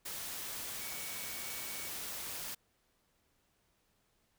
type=tone in noise; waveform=sine; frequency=2248 Hz; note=C#7; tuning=24 cents sharp; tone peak=-50 dBFS; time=0.8-1.89 s; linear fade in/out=10 ms; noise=white; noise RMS=-42 dBFS; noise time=0.05-2.55 s; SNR=-11 dB; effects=pink hiss -75 dBFS RMS until 4.38 s